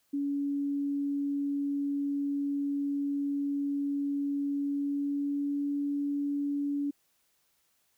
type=tone with pitch glide; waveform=sine; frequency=282.9 to 285.4 Hz; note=C#4 to D4; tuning=+35 to -49 cents; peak=-28 dBFS; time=0.13-6.91 s; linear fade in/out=10 ms; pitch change=+16 cents; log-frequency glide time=4.59-5.68 s; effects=white hiss -72 dBFS RMS until 7.97 s